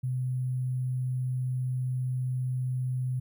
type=tone with sample-and-hold; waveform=sine; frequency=127.5 Hz; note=C3; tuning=44 cents flat; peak=-27 dBFS; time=0.03-3.2 s; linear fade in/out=10 ms; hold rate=11025 Hz; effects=none